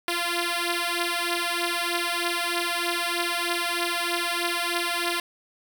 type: beating tone pair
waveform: 5% pulse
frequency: 343.8 / 347 Hz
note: F4 / F4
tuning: -27 / -11 cents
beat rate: 3.2 Hz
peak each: -16 dBFS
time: 0.08-5.2 s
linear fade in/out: 2 ms
effects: 7-bit